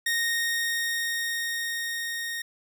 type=tone with level ramp; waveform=sawtooth; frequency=1857 Hz; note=A#6; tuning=7 cents flat; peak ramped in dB=-20 to -27 dBFS; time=0.06-2.42 s; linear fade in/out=5 ms; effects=none